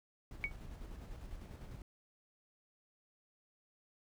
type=noise with tremolo; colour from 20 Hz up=brown; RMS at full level=-47 dBFS; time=0.31-1.82 s; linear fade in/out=2 ms; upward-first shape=square; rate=10 Hz; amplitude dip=35%
type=tone with exponential decay; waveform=sine; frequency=2248 Hz; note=C#7; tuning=24 cents sharp; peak=-29 dBFS; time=0.44-0.53 s; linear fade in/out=0 ms; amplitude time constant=18 ms
effects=none